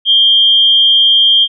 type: tone with amplitude modulation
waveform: sine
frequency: 3200 Hz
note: G7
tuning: 35 cents sharp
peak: -3 dBFS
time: 0.05-1.48 s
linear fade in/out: 50 ms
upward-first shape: sine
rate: 219 Hz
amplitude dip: 50%
effects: none